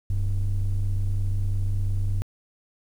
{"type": "ring-modulated tone", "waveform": "triangle", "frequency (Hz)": 60, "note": "B1", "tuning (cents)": -49, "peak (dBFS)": -15, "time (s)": [0.1, 2.22], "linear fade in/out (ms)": 0, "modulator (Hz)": 37.2, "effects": ["tanh soft clip ceiling -16 dBFS", "9-bit"]}